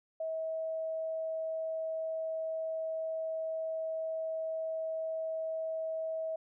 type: tone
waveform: sine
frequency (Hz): 643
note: E5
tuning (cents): -43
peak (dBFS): -33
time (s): 0.2-6.36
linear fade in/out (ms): 5
effects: none